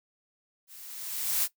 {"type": "noise with level ramp", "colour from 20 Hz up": "blue", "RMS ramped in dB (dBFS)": [-50, -24], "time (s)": [0.67, 1.48], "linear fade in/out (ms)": 50, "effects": ["noise-tail reverb RT60 0.1 s tail -17 dB re dry"]}